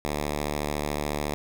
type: tone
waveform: 5% pulse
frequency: 73.9 Hz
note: D2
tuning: 11 cents sharp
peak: -16 dBFS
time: 0.05-1.34 s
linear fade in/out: 0 ms
effects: none